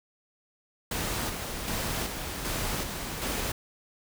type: noise with tremolo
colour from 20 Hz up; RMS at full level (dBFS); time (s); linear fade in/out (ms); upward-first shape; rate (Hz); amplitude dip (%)
pink; -31; 0.91-3.52; 5; square; 1.3; 40
effects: none